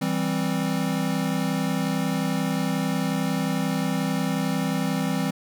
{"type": "chord", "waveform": "square", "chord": "C major", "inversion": "first", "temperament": "equal", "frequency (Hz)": [164.81, 196, 261.6], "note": ["E3", "G3", "C4"], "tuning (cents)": [0, 0, 0], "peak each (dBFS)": -28, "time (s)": [0.01, 5.31], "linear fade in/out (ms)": 10, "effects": []}